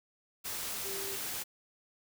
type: tone in noise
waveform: sine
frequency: 392 Hz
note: G4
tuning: in tune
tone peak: -42 dBFS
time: 0.84-1.17 s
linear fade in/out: 20 ms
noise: white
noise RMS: -38 dBFS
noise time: 0.44-1.44 s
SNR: -7 dB
effects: none